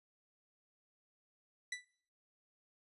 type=tone with exponential decay; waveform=sawtooth; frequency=1975.5 Hz; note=B6; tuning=in tune; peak=-32 dBFS; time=1.72-1.85 s; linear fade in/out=5 ms; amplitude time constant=28 ms; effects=noise-tail reverb RT60 0.5 s tail -20 dB re dry + resampled to 24000 Hz